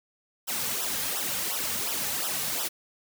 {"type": "noise with flanger", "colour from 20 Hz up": "white", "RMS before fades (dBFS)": -30, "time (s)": [0.47, 2.69], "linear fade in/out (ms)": 20, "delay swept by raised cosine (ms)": [0.44, 3.04], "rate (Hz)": 2.8, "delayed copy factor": -0.9, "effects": []}